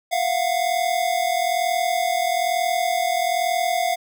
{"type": "tone pair together", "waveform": "square", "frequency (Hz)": [682.9, 724], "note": ["F5", "F#5"], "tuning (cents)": [-39, -38], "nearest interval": "minor second", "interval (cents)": 101, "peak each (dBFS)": -23, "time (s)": [0.11, 3.96], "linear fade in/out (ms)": 20, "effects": []}